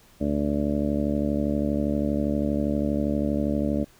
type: harmonic tone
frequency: 72.5 Hz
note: D2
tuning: 22 cents flat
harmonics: 1 / 2 / 3 / 4 / 5 / 6 / 7 / 8 / 9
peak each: -31 / -34 / -26 / -27 / -38 / -37 / -38 / -31 / -41 dBFS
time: 0.2-3.85 s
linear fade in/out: 20 ms
effects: pink hiss -56 dBFS RMS until 3.99 s